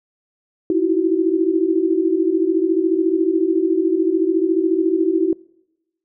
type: tone cluster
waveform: sine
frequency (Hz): 321.2 / 335.1 / 375.7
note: E4 / E4 / F#4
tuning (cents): -45 / +29 / +26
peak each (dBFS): -19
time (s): 0.7-5.33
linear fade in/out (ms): 2
effects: noise-tail reverb RT60 0.9 s tail -25 dB re dry